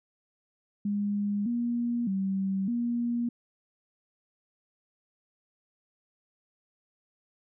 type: tone with pitch steps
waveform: sine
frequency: 204.2 / 238 / 192.8 / 237.8 Hz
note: G#3 / A#3 / G3 / A#3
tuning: -29 / +36 / -28 / +35 cents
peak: -26 dBFS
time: 0.85-3.29 s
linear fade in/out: 5 ms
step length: 610 ms
effects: none